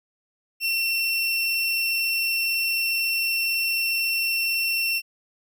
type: tone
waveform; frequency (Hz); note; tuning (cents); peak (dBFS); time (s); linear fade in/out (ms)
30% pulse; 2711; E7; +48; -19; 0.6-5.02; 50
effects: none